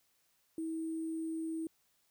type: tone with sample-and-hold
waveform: sine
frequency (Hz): 322.6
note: E4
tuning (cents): -37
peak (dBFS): -35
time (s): 0.58-1.67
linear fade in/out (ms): 2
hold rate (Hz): 8820
effects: white hiss -74 dBFS RMS until 2.1 s